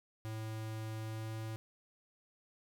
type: tone with pitch glide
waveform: square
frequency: 110 to 110.7 Hz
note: A2 to A2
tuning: 0 to +11 cents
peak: -40 dBFS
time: 0.25-1.56 s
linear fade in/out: 0 ms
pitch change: +11 cents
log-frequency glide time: 0.98-1.38 s
effects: none